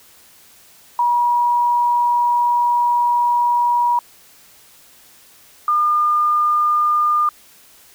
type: tone pair in turn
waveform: sine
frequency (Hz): 961 / 1208.1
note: B5 / D6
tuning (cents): -48 / +49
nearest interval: major third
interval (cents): 397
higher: second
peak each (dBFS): -13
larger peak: neither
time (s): 0.99-3.99 / 5.68-7.29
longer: first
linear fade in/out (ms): 2
effects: white hiss -48 dBFS RMS until 7.94 s